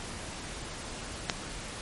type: click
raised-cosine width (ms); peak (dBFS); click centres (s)
0.2; -8; 1.298
effects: pink hiss -40 dBFS RMS until 1.81 s + MP3 48 kbps